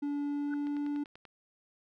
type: tone with pitch glide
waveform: triangle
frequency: 287.9 to 290.4 Hz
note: D4 to D4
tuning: -34 to -19 cents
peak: -29 dBFS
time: 0.02-1.04 s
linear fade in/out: 10 ms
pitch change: +15 cents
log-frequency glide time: 0.22-0.87 s
type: tone with exponential growth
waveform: sine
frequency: 1480 Hz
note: F#6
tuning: in tune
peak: -36 dBFS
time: 0.46-0.54 s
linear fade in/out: 2 ms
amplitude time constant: 16 ms
type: click train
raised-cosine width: 0.3 ms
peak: -35 dBFS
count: 7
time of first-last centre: 0.67-1.253 s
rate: 10.3 Hz
effects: none